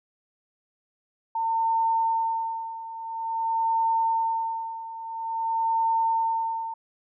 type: tone with tremolo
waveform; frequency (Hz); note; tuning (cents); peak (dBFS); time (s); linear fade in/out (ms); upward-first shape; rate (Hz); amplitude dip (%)
sine; 905; A5; +48; -20; 1.35-6.74; 5; sine; 0.49; 80
effects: none